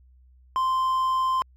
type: tone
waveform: triangle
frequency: 1042 Hz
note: C6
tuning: 7 cents flat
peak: -19 dBFS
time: 0.56-1.42 s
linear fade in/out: 0 ms
effects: added 63 Hz sine -52 dBFS peak until 1.56 s + AAC 48 kbps